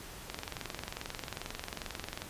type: click train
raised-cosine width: 0.2 ms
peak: -20 dBFS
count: 44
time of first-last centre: 0.3-2.22 s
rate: 22.4 Hz
effects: pink hiss -47 dBFS RMS until 2.29 s + resampled to 32000 Hz